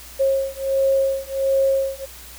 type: beating tone pair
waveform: sine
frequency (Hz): 540 / 541.4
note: C#5 / C#5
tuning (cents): -45 / -41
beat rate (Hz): 1.4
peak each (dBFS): -20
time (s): 0.19-2.06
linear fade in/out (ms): 20
effects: added 60 Hz sine -44 dBFS peak until 2.38 s + white hiss -41 dBFS RMS until 2.38 s